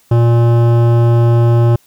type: tone with hard clipping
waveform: sine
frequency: 117.7 Hz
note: A#2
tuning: 17 cents sharp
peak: -9 dBFS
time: 0.11-1.76 s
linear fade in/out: 5 ms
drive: 15 dB
effects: white hiss -52 dBFS RMS until 1.86 s